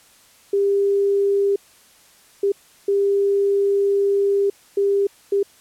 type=tone bursts at uneven times; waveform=sine; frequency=399 Hz; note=G4; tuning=31 cents sharp; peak=-15 dBFS; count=5; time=0.53-1.56 / 2.43-2.52 / 2.88-4.5 / 4.77-5.07 / 5.32-5.43 s; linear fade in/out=5 ms; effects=white hiss -52 dBFS RMS until 5.6 s + low-pass 12000 Hz 12 dB/octave